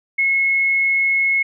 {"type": "tone", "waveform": "sine", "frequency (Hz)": 2177, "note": "C#7", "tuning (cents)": -32, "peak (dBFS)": -14, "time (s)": [0.18, 1.43], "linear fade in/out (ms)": 10, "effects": []}